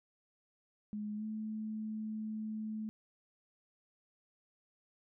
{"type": "tone with pitch glide", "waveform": "sine", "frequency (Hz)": [210, 216.7], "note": ["G#3", "A3"], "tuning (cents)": [19, -26], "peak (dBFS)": -37, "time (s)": [0.93, 2.89], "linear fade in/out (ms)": 0, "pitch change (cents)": 55, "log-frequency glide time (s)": [1.16, 1.24], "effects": []}